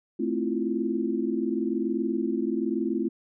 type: chord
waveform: sine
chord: F major seventh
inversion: first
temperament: equal with one note detuned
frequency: 220 / 261.6 / 328.3 / 349.2 Hz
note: A3 / C4 / E4 / F4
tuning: 0 / 0 / -7 / 0 cents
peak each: -30 dBFS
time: 0.19-3.09 s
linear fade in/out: 10 ms
effects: none